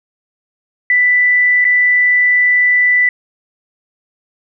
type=tone with dropouts; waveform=sine; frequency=1982 Hz; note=B6; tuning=6 cents sharp; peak=-8 dBFS; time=0.9-3.09 s; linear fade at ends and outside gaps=2 ms; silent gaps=1.644-1.65 s; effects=none